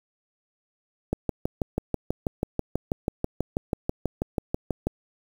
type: click train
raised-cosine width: 2 ms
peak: -11 dBFS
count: 24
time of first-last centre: 1.13-4.87 s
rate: 6.15 Hz
effects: 7-bit